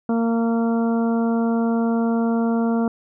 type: harmonic tone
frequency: 230 Hz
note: A#3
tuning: 23 cents flat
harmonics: 1 / 2 / 3 / 4 / 5 / 6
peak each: -18 / -26 / -29 / -34 / -37 / -36 dBFS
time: 0.09-2.88 s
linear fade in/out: 2 ms
effects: none